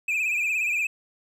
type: tone with vibrato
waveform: triangle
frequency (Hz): 2482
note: D#7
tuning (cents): -5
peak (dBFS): -21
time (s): 0.08-0.87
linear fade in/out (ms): 5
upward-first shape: sine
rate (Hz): 17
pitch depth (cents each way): 85
effects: none